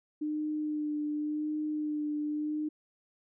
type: tone with vibrato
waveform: sine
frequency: 301.5 Hz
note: D4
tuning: 46 cents sharp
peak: -30 dBFS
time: 0.21-2.69 s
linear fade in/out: 10 ms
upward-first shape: sine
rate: 0.9 Hz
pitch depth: 19 cents each way
effects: none